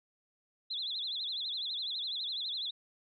sine tone with vibrato, 3729 Hz, A#7, in tune, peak -34 dBFS, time 0.7-2.71 s, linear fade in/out 10 ms, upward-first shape sine, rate 12 Hz, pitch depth 190 cents each way, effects none

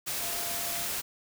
sine tone in noise, 688 Hz, F5, 26 cents flat, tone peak -42 dBFS, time 0.2-0.87 s, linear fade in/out 20 ms, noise white, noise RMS -33 dBFS, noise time 0.06-1.02 s, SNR -12 dB, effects none

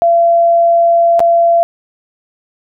sine tone with dropouts, 680 Hz, F5, 46 cents flat, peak -6 dBFS, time 0.02-1.63 s, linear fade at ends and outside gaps 0 ms, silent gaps 1.194-1.203 s, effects none

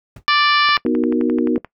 brown noise with exponential decay, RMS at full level -28 dBFS, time 0.16-0.24 s, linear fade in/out 5 ms, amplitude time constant 16 ms
harmonic tone, 587.3 Hz, D5, in tune, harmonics 2 / 3 / 4 / 5 / 6 / 7 / 8 / 9, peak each -15 / -19 / -21 / -23 / -25 / -26 / -27 / -28 dBFS, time 0.28-0.77 s, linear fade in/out 0 ms
click train, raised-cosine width 0.5 ms, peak -16 dBFS, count 12, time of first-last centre 0.69-1.647 s, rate 11.5 Hz
sine chord, B major seventh, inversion none, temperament equal, 246.9 / 311.1 / 370 / 466.2 Hz, B3 / D#4 / F#4 / A#4, 0 / 0 / 0 / 0 cents, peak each -18 / -19 / -21 / -23 dBFS, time 0.85-1.58 s, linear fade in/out 2 ms
effects noise-tail reverb RT60 0.1 s tail -21 dB re dry

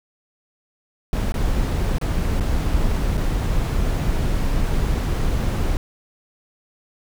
brown noise with dropouts, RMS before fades -20 dBFS, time 1.13-5.77 s, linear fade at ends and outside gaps 1 ms, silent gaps 1.321-1.341 / 1.984-2.013 / 2.399-2.407 / 3.171-3.176 s, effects none

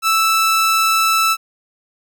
sawtooth tone, 1318.5 Hz, E6, in tune, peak -9 dBFS, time 0.02-1.37 s, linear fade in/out 50 ms, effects none

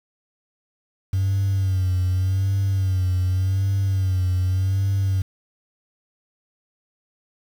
sine tone with vibrato, 94.7 Hz, F#2, 41 cents sharp, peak -16 dBFS, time 1.13-5.22 s, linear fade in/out 5 ms, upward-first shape sine, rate 0.86 Hz, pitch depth 64 cents each way, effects tanh soft clip ceiling -16 dBFS + 7-bit

